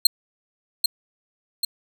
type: tone with echo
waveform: sawtooth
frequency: 4186 Hz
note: C8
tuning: in tune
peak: -7 dBFS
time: 0.05-0.07 s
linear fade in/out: 5 ms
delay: 790 ms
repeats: 2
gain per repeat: -5 dB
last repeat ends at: 1.65 s
effects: none